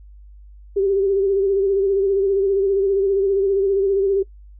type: tone with vibrato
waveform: sine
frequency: 392 Hz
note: G4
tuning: in tune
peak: -15 dBFS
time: 0.76-4.23 s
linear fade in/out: 10 ms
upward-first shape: sine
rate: 15 Hz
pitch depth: 48 cents each way
effects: noise-tail reverb RT60 0.1 s tail -20 dB re dry + added 50 Hz sine -40 dBFS peak until 4.59 s